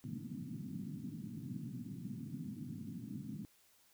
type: band-pass noise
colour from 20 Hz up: white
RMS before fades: -45 dBFS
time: 0.04-3.45 s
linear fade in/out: 0 ms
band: 110 to 270 Hz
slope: 48 dB/octave
effects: white hiss -69 dBFS RMS until 3.93 s